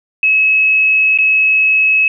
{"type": "tone with dropouts", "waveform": "sine", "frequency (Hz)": 2575, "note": "E7", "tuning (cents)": -41, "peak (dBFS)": -8, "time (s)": [0.23, 2.08], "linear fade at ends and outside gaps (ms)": 2, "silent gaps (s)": [1.176, 1.186], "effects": []}